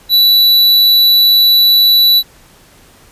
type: tone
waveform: square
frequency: 3951 Hz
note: B7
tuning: in tune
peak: -6 dBFS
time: 0.09-2.23 s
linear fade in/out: 50 ms
effects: pink hiss -44 dBFS RMS until 3.11 s + resampled to 32000 Hz